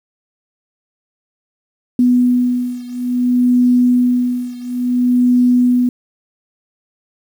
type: beating tone pair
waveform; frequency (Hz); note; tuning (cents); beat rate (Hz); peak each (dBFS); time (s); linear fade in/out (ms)
sine; 246.9 / 247.48; B3 / B3; 0 / +4; 0.58; -13 / -15; 1.99-5.89; 2
effects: 7-bit